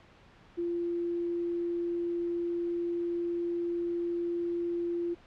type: tone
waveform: sine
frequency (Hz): 344.4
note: F4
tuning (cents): -24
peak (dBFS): -29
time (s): 0.57-5.15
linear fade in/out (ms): 20
effects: pink hiss -57 dBFS RMS until 5.26 s + low-pass 3000 Hz 12 dB/octave